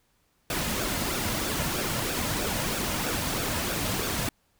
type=noise with flanger; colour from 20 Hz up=pink; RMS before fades=-29 dBFS; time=0.5-4.29 s; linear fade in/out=2 ms; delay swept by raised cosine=0.97 to 2.67 ms; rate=3.1 Hz; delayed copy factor=-0.5; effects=pink hiss -69 dBFS RMS until 4.59 s